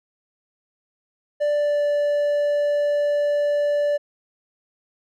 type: tone with pitch glide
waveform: triangle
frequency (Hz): 588 to 583.3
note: D5 to D5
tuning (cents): +2 to -12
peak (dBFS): -16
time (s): 1.4-3.98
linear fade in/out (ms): 20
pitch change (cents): -14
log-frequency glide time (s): 1.52-1.84
effects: none